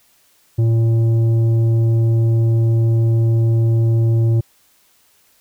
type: tone with tanh clipping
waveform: sine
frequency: 114.2 Hz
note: A#2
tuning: 35 cents flat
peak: -13 dBFS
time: 0.58-4.41 s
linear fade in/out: 10 ms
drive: 8 dB
effects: white hiss -56 dBFS RMS until 5.4 s